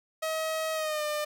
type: tone with pitch glide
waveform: sawtooth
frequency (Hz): 636 to 600.7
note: D#5 to D5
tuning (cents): +38 to +39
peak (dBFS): -25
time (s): 0.22-1.25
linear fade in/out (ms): 10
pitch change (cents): -99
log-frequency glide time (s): 0.73-1.04
effects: none